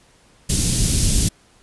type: band-stop noise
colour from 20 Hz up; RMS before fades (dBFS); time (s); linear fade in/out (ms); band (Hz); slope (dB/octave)
pink; -17; 0.49-1.29; 10; 190 to 5700; 12
effects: pink hiss -54 dBFS RMS until 1.62 s + resampled to 24000 Hz